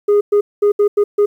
sine tone bursts at uneven times, 411.5 Hz, G#4, 16 cents flat, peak -6 dBFS, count 6, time 0.08-0.21 / 0.32-0.41 / 0.62-0.72 / 0.79-0.88 / 0.97-1.04 / 1.18-1.26 s, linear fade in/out 10 ms, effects tanh soft clip ceiling -8 dBFS + 8-bit

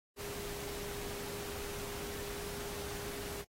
sine tone in noise, 406.6 Hz, G#4, 37 cents flat, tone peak -44 dBFS, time 0.16-3.45 s, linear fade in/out 50 ms, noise pink, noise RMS -44 dBFS, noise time 0.16-3.45 s, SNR -3 dB, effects AAC 48 kbps

